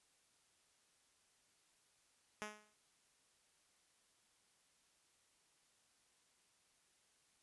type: tone with exponential decay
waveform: 5% pulse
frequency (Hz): 211.4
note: G#3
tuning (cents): +31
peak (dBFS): -30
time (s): 2.42-2.74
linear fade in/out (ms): 0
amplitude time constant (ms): 69
effects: white hiss -75 dBFS RMS until 7.42 s + resampled to 24000 Hz